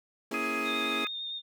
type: chord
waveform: 35% pulse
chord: A# half-diminished seventh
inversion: none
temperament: equal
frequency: 233.1 / 277.2 / 329.6 / 415.3 Hz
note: A#3 / C#4 / E4 / G#4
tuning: 0 / 0 / 0 / 0 cents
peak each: -37 dBFS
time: 0.31-1.05 s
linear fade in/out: 5 ms
type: harmonic tone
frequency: 417.3 Hz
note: G#4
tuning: 8 cents sharp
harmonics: 3 / 4 / 5 / 6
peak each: -35 / -41 / -42 / -33 dBFS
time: 0.34-1.07 s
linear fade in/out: 0 ms
type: tone with vibrato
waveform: sine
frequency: 3661 Hz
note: A#7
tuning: 32 cents flat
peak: -34 dBFS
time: 0.64-1.42 s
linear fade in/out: 50 ms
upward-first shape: sine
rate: 8.9 Hz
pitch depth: 18 cents each way
effects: none